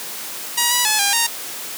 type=tone with pitch steps; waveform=5% pulse; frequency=955 / 976 / 858 / 804 / 928 Hz; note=A#5 / B5 / A5 / G5 / A#5; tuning=+42 / -21 / -44 / +44 / -8 cents; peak=-3 dBFS; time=0.57-1.27 s; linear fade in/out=10 ms; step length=140 ms; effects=white hiss -30 dBFS RMS until 1.77 s + high-pass 200 Hz 12 dB/octave